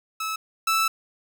sawtooth tone pair in turn, 1300 / 1316.6 Hz, E6 / E6, -24 / -3 cents, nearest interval unison, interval 21 cents, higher second, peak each -23 / -16 dBFS, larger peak second, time 0.2-0.36 / 0.67-0.88 s, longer second, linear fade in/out 5 ms, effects none

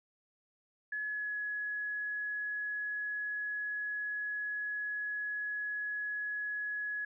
sine tone with pitch glide, 1700 to 1685.3 Hz, G#6 to G#6, +40 to +25 cents, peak -34 dBFS, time 0.92-7.05 s, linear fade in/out 5 ms, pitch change -15 cents, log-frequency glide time 1.06-1.36 s, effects none

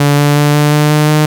sawtooth tone with pitch steps, 144.1 / 145.44 / 146.79 / 148.15 / 149.53 / 150.92 / 152.32 Hz, D3 / D3 / D3 / D3 / D3 / D3 / D#3, -33 / -16 / 0 / +15 / +32 / +48 / -36 cents, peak -3 dBFS, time 0-1.26 s, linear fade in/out 5 ms, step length 180 ms, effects none

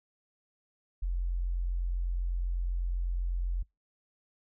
sine tone, 44 Hz, F1, 14 cents sharp, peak -28 dBFS, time 1.02-3.63 s, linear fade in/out 10 ms, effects noise-tail reverb RT60 0.2 s tail -26 dB re dry

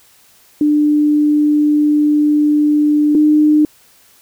sine tone pair in turn, 297.8 / 302.5 Hz, D4 / D#4, +24 / -49 cents, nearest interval unison, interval 27 cents, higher second, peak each -9 / -7 dBFS, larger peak second, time 0.61-3.15 / 3.15-3.65 s, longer first, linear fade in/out 2 ms, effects white hiss -49 dBFS RMS until 4.21 s

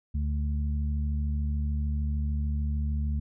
harmonic tone, 73.42 Hz, D2, in tune, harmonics 1 / 2 / 3, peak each -26 / -37 / -37 dBFS, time 0.14-3.2 s, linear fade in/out 10 ms, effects none

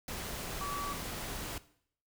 sine tone in noise, 1145 Hz, D6, 44 cents flat, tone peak -36 dBFS, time 0.61-0.93 s, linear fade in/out 2 ms, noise pink, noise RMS -40 dBFS, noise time 0.08-1.58 s, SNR +1 dB, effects noise-tail reverb RT60 0.6 s tail -17 dB re dry

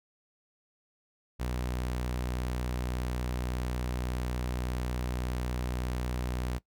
sawtooth tone, 61.74 Hz, B1, in tune, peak -27 dBFS, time 1.39-6.59 s, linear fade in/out 20 ms, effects noise-tail reverb RT60 0.1 s tail -19 dB re dry

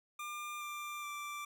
25% pulse tone with pitch steps, 1200 / 1186.9 / 1173.9 Hz, D6 / D6 / D6, +37 / +18 / -1 cents, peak -37 dBFS, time 0.19-1.45 s, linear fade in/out 5 ms, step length 420 ms, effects none

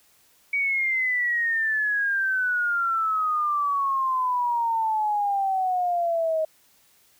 sine exponential sweep, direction down, 2271 to 627 Hz, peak -21 dBFS, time 0.53-6.45 s, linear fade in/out 5 ms, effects white hiss -60 dBFS RMS until 7.19 s

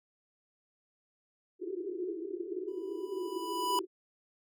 pink band-pass noise, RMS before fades -38 dBFS, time 1.59-3.87 s, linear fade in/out 50 ms, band 340 to 400 Hz, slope 96 dB/octave
square tone with exponential growth, 987.8 Hz, B5, in tune, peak -27 dBFS, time 2.68-3.79 s, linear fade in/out 1 ms, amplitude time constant 240 ms
effects none

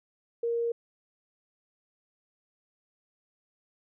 sine tone, 467.5 Hz, A#4, 5 cents sharp, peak -26 dBFS, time 0.43-0.72 s, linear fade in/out 5 ms, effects none

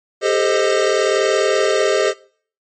square chord, A half-diminished seventh, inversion third, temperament equal with one note detuned, 399.3 / 440 / 523.3 / 622.3 Hz, G4 / A4 / C5 / Eb5, +32 / 0 / 0 / 0 cents, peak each -19 / -21 / -21 / -20 dBFS, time 0.21-2.14 s, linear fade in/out 50 ms, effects noise-tail reverb RT60 0.5 s tail -22 dB re dry + MP3 32 kbps

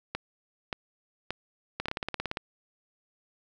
two click trains, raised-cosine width 0.3 ms, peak -15 / -15 dBFS, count 4 / 11, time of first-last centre 0.15-1.884 / 1.8-2.371 s, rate 1.73 / 17.5 Hz, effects none

